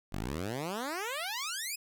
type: exponential sweep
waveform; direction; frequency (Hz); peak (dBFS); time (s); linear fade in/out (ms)
10% pulse; up; 43.65 to 2583; -26; 0.12-1.76; 10
effects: none